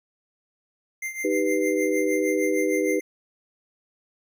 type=tone with tremolo; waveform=square; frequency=2093 Hz; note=C7; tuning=in tune; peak=-27 dBFS; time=1.02-3.01 s; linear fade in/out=5 ms; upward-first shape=triangle; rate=6.5 Hz; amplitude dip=80%
type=chord; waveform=sine; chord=Eb augmented; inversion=none; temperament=equal; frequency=311.1 / 392 / 493.9 Hz; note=Eb4 / G4 / B4; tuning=0 / 0 / 0 cents; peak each=-25 dBFS; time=1.24-3 s; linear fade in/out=10 ms
effects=none